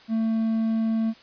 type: tone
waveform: triangle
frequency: 223.5 Hz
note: A3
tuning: 27 cents sharp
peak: -19 dBFS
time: 0.08-1.14 s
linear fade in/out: 50 ms
effects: white hiss -51 dBFS RMS until 1.22 s + resampled to 11025 Hz